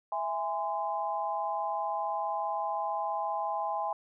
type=chord; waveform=sine; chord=E augmented; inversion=none; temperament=just; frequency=659.3 / 824.1 / 1030.1 Hz; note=E5 / G#5 / B#5; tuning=0 / -14 / -27 cents; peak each=-36 / -32 / -35 dBFS; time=0.12-3.93 s; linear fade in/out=2 ms; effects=none